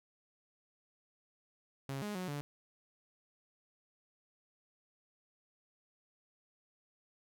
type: tone with pitch steps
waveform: sawtooth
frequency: 136.6 / 207.9 / 183.3 / 144.8 Hz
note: C#3 / G#3 / F#3 / D3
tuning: -25 / +2 / -16 / -24 cents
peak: -34 dBFS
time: 1.89-2.41 s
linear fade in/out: 0 ms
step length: 130 ms
effects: none

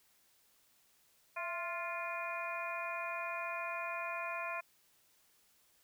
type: harmonic tone with a mistuned harmonic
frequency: 349.2 Hz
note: F4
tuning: in tune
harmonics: 2 / 3 / 4 / 5 / 6 / 7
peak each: -43 / -42 / -46 / -48 / -51 / -42 dBFS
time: 1.36-4.61 s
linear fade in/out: 10 ms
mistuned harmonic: 2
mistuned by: -69 cents
effects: white hiss -70 dBFS RMS until 5.83 s

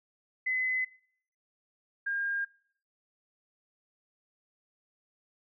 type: tone pair in turn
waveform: sine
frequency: 2027 / 1611.9 Hz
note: B6 / G6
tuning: +45 / +48 cents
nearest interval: major third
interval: 397 cents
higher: first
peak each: -27 / -29 dBFS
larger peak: first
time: 0.46-0.85 / 2.06-2.45 s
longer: neither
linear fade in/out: 10 ms
effects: noise-tail reverb RT60 0.6 s tail -22 dB re dry

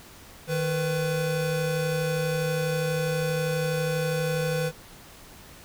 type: tone pair together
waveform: square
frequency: 155.56 / 499 Hz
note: D#3 / B4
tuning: 0 / +18 cents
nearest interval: octave + minor sixth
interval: 2018 cents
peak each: -28 dBFS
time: 0.47-4.72 s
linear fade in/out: 50 ms
effects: pink hiss -48 dBFS RMS until 5.64 s

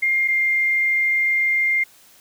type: tone pair in turn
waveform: sine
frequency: 2118 / 2109 Hz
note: C7 / C7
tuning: +21 / +13 cents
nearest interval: unison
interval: 8 cents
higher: first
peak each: -16 dBFS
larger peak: neither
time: 0.02-0.28 / 0.28-1.84 s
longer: second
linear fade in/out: 10 ms
effects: white hiss -51 dBFS RMS until 2.2 s + high-pass 60 Hz 12 dB/octave

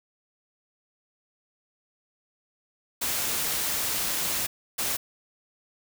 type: noise bursts at uneven times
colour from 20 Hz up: white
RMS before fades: -28 dBFS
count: 2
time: 3.01-4.47 / 4.78-4.97 s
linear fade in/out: 10 ms
effects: none

